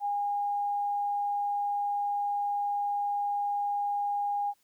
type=tone; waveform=sine; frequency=815 Hz; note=G#5; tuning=33 cents flat; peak=-27 dBFS; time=0-4.54 s; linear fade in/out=50 ms; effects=white hiss -70 dBFS RMS until 4.63 s